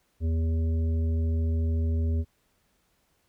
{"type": "harmonic tone", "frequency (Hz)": 81.2, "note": "E2", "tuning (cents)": -26, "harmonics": [1, 3, 5, 7], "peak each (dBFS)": [-23, -35, -41, -48], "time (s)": [0.2, 2.25], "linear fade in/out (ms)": 50, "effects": ["pink hiss -70 dBFS RMS until 3.28 s"]}